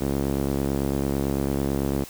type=tone with band-pass filter; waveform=sawtooth; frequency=69 Hz; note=C#2; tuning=7 cents flat; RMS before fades=-25 dBFS; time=0-2.05 s; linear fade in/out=20 ms; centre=320 Hz; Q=1.1; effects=white hiss -43 dBFS RMS until 2.09 s